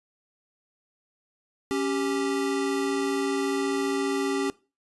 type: tone pair together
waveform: square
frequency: 277.2 / 392 Hz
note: C#4 / G4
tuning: 0 / 0 cents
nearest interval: tritone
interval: 600 cents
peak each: -28 dBFS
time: 1.71-4.5 s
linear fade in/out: 0 ms
effects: noise-tail reverb RT60 0.3 s tail -20 dB re dry + resampled to 24000 Hz